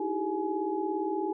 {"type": "tone cluster", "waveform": "sine", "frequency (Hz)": [308.9, 326.6, 386.6, 423.6, 843], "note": ["D#4", "E4", "G4", "G#4", "G#5"], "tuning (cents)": [-12, -16, -24, 34, 26], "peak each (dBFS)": [-39, -33, -32, -39, -34], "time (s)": [0, 1.33], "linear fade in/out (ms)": 5, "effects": []}